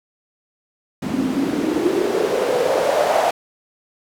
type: noise with band-pass filter sweep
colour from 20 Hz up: white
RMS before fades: -19 dBFS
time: 1.02-3.31 s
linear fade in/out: 5 ms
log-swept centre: 230 to 700 Hz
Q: 5.8
effects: none